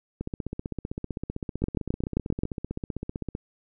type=two click trains; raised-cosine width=3 ms; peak=-11 / -18 dBFS; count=7 / 50; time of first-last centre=1.64-2.435 / 0.21-3.351 s; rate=7.55 / 15.6 Hz; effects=none